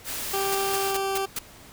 white noise, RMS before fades -32 dBFS, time 0.04-0.95 s, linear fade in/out 50 ms
20% pulse tone with pitch glide, 392 to 389.5 Hz, G4 to G4, 0 to -11 cents, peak -20 dBFS, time 0.33-1.26 s, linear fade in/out 10 ms, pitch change -11 cents, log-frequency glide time 0.72-1.1 s
white noise bursts, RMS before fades -29 dBFS, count 5, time 0.52-1.39 s, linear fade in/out 5 ms, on 30 ms, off 180 ms
effects pink hiss -48 dBFS RMS until 1.72 s

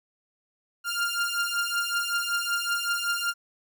sawtooth beating tone pair, 1396.9 / 1402.2 Hz, F6 / F6, 0 / +7 cents, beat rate 5.3 Hz, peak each -25 dBFS, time 0.84-3.34 s, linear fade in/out 50 ms, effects none

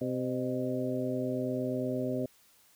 harmonic tone with a mistuned harmonic, 128.6 Hz, C3, 30 cents flat, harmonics 1 / 2 / 3 / 4 / 5, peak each -38 / -33 / -37 / -37 / -37 dBFS, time 0.01-2.26 s, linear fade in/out 5 ms, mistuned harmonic 5, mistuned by -77 cents, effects white hiss -63 dBFS RMS until 2.75 s

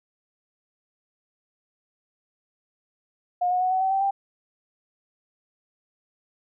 sine tone with pitch steps, 716 / 727.7 / 739.5 / 751.6 / 763.9 / 776.3 / 789 Hz, F5 / F#5 / F#5 / F#5 / G5 / G5 / G5, +43 / -29 / -1 / +27 / -45 / -17 / +11 cents, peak -20 dBFS, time 3.41-4.11 s, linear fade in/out 10 ms, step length 100 ms, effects none

